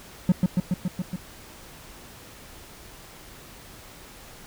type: tone with echo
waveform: triangle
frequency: 181.1 Hz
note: F#3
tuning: 37 cents flat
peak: -12 dBFS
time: 0.29-0.32 s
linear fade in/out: 2 ms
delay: 140 ms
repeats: 6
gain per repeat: -2 dB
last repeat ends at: 1.16 s
effects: pink hiss -46 dBFS RMS until 4.46 s